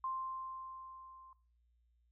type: tone with level ramp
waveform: sine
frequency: 1050 Hz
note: C6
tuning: 6 cents sharp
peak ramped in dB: -35 to -55 dBFS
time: 0.04-1.33 s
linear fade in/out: 2 ms
effects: noise-tail reverb RT60 0.5 s tail -22 dB re dry + added 59 Hz sine -70 dBFS peak until 2.11 s